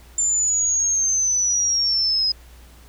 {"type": "linear sweep", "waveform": "sine", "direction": "down", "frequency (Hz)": [7210, 5030], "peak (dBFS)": -17, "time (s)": [0.18, 2.32], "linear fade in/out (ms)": 5, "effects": ["added 60 Hz sine -44 dBFS peak until 2.88 s", "pink hiss -51 dBFS RMS until 2.88 s"]}